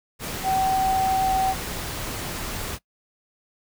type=tone in noise; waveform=sine; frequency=763 Hz; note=G5; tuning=47 cents flat; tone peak=-19 dBFS; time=0.43-1.55 s; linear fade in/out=50 ms; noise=pink; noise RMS=-31 dBFS; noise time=0.19-2.79 s; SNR=+9 dB; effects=noise-tail reverb RT60 0.1 s tail -20 dB re dry